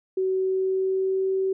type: tone with pitch glide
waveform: sine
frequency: 377.1 to 382.1 Hz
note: F#4 to G4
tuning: +33 to -44 cents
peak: -21 dBFS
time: 0.17-1.53 s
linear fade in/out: 5 ms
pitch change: +23 cents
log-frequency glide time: 0.31-1.32 s
effects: none